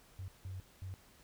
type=tone bursts at uneven times; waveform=triangle; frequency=94 Hz; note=F#2; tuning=28 cents sharp; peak=-37 dBFS; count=3; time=0.19-0.28 / 0.45-0.6 / 0.82-0.94 s; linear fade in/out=0 ms; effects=tanh soft clip ceiling -39 dBFS + pink hiss -63 dBFS RMS until 1.23 s